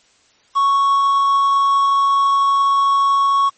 triangle tone with quantisation, 1108.7 Hz, C#6, in tune, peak -10 dBFS, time 0.55-3.5 s, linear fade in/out 20 ms, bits 6, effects white hiss -55 dBFS RMS until 3.57 s + MP3 32 kbps

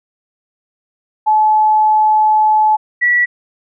sine tone pair in turn, 860 / 1944.1 Hz, A5 / B6, -40 / -28 cents, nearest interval octave + major second, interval 1412 cents, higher second, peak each -8 / -9 dBFS, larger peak first, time 1.26-2.77 / 3.01-3.26 s, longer first, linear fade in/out 20 ms, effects none

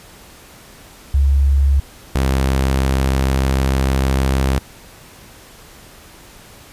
sine / sawtooth tone pair in turn, 69.3 / 66.51 Hz, C#2 / C2, 0 / +29 cents, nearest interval minor second, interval 71 cents, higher first, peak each -10 dBFS, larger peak neither, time 1.14-1.8 / 2.15-4.59 s, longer second, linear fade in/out 5 ms, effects pink hiss -42 dBFS RMS until 6.72 s + resampled to 32000 Hz

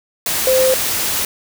sine tone in noise, 519 Hz, C5, 14 cents flat, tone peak -11 dBFS, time 0.47-0.74 s, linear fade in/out 2 ms, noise white, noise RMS -19 dBFS, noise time 0.26-1.25 s, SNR +5 dB, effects none

